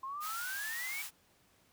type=exponential sweep; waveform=sine; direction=up; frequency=1046.5 to 2306 Hz; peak=-38 dBFS; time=0.03-1.02 s; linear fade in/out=5 ms
type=high-pass noise; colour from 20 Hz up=white; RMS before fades=-43 dBFS; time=0.2-1.11 s; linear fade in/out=50 ms; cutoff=730 Hz; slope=96 dB/octave
effects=pink hiss -68 dBFS RMS until 1.72 s + high-pass 60 Hz 12 dB/octave